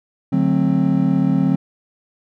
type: chord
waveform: triangle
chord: D dominant seventh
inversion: none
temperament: just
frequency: 146.83 / 183.54 / 220.2 / 264.3 Hz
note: D3 / F#3 / A3 / C4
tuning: 0 / -14 / +2 / +18 cents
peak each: -19 / -16 / -21 / -16 dBFS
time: 0.32-1.56 s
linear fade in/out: 10 ms
effects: none